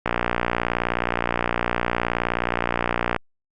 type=click train; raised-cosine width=0.5 ms; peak=-5 dBFS; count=185; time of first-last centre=0.06-3.163 s; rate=59.3 Hz; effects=Opus 48 kbps